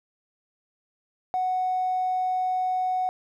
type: tone with tanh clipping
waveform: triangle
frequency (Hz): 740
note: F#5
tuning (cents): 0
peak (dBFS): -22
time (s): 1.34-3.09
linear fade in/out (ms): 0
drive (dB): 1
effects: none